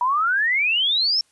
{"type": "exponential sweep", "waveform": "sine", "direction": "up", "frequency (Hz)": [951, 5510], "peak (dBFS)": -17, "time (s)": [0.01, 1.21], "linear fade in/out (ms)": 2, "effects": ["white hiss -62 dBFS RMS until 1.31 s", "resampled to 24000 Hz"]}